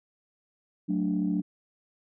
sine chord, D major, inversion first, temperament equal, 185 / 220 / 293.7 Hz, F#3 / A3 / D4, 0 / 0 / 0 cents, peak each -27 / -31 / -28 dBFS, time 0.88-1.42 s, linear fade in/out 20 ms, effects tanh soft clip ceiling -17 dBFS

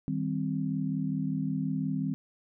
sine chord, C minor, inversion first, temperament just, 156.98 / 196.22 / 261.6 Hz, Eb3 / G3 / C4, +16 / +2 / 0 cents, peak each -32 / -33 / -32 dBFS, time 0.08-2.14 s, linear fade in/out 0 ms, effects none

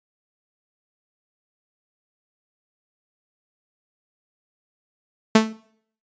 sawtooth tone with exponential decay, 220 Hz, A3, in tune, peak -4 dBFS, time 5.35-5.53 s, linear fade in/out 5 ms, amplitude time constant 39 ms, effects noise-tail reverb RT60 0.6 s tail -20 dB re dry + resampled to 16000 Hz

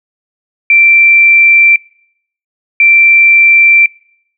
sine tone pair in turn, 2349 / 2349 Hz, D7 / D7, 0 / 0 cents, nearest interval unison, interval 0 cents, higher neither, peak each -3 dBFS, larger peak neither, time 0.7-1.76 / 2.8-3.86 s, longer neither, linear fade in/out 2 ms, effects noise-tail reverb RT60 0.7 s tail -24 dB re dry

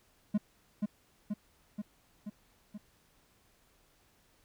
triangle tone with echo, 208.5 Hz, G#3, 7 cents sharp, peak -23 dBFS, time 0.34-0.38 s, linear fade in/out 10 ms, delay 480 ms, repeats 5, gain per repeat -3 dB, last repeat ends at 2.78 s, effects pink hiss -68 dBFS RMS until 4.44 s

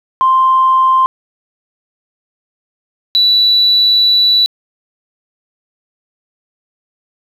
sine tone pair in turn, 1046.5 / 3951 Hz, C6 / B7, 0 / 0 cents, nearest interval octave + major seventh, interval 2300 cents, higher second, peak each -6 dBFS, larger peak neither, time 0.21-1.06 / 3.15-4.46 s, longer second, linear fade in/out 0 ms, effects tanh soft clip ceiling -2 dBFS + 8-bit

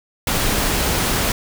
pink noise, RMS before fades -19 dBFS, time 0.27-1.32 s, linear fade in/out 2 ms, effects none

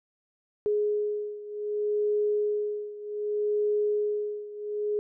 sine beating tone pair, 417.8 / 418.45 Hz, G#4 / G#4, +10 / +13 cents, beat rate 0.65 Hz, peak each -27 / -30 dBFS, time 0.66-4.99 s, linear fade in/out 0 ms, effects none

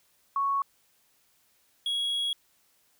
sine / triangle tone pair in turn, 1108.7 / 3322 Hz, C#6 / G#7, 0 / 0 cents, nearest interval octave + perfect fifth, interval 1900 cents, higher second, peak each -24 / -25 dBFS, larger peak first, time 0.36-0.62 / 1.86-2.33 s, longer second, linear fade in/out 2 ms, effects white hiss -67 dBFS RMS until 2.99 s

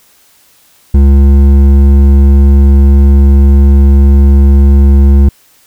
sine tone with hard clipping, 69.3 Hz, C#2, in tune, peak -3 dBFS, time 0.94-5.29 s, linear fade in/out 5 ms, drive 9 dB, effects white hiss -46 dBFS RMS until 5.66 s

